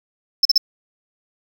sine tone bursts, 5274 Hz, E8, in tune, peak -7 dBFS, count 3, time 0.43-0.579 s, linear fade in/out 5 ms, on 23 ms, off 40 ms, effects tanh soft clip ceiling -9 dBFS + 7-bit

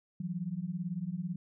sine beating tone pair, 166 / 184 Hz, E3 / F#3, +12 / -9 cents, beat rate 18 Hz, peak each -37 / -36 dBFS, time 0.2-1.36 s, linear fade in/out 5 ms, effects none

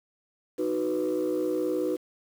sine chord, B major, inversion first, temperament equal, 311.1 / 370 / 493.9 Hz, D#4 / F#4 / B4, 0 / 0 / 0 cents, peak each -28 dBFS, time 0.58-1.97 s, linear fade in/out 20 ms, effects tanh soft clip ceiling -20 dBFS + 8-bit

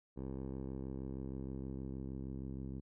10% pulse tone with low-pass filter sweep, 66.4 Hz, C2, 26 cents sharp, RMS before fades -43 dBFS, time 0.16-2.81 s, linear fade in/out 20 ms, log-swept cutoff 540 to 270 Hz, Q 0.91, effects none

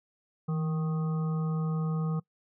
harmonic tone with a mistuned harmonic, 155.56 Hz, D#3, in tune, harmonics 1 / 3 / 5 / 7 / 8, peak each -27 / -41 / -47 / -49 / -45 dBFS, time 0.48-2.2 s, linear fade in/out 10 ms, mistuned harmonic 1, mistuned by +60 cents, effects noise-tail reverb RT60 0.1 s tail -22 dB re dry

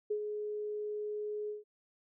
sine tone with ADSR envelope, 420.4 Hz, G#4, 21 cents sharp, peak -29 dBFS, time 0.1-1.64 s, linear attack 10 ms, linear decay 79 ms, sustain -6 dB, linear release 150 ms, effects none

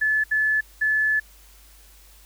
sine tone bursts at uneven times, 1729 Hz, A6, 31 cents flat, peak -18 dBFS, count 3, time 0.01-0.24 / 0.31-0.61 / 0.81-1.2 s, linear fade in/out 10 ms, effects added 50 Hz sine -50 dBFS peak until 2.25 s + white hiss -53 dBFS RMS until 2.25 s

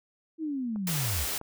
sine linear sweep, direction down, 328.8 to 55.4 Hz, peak -29 dBFS, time 0.38-1.27 s, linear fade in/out 50 ms
click train, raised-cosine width 1 ms, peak -32 dBFS, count 4, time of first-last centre 0.76-1.414 s, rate 4.59 Hz
white noise, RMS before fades -32 dBFS, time 0.87-1.38 s, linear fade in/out 2 ms
effects none

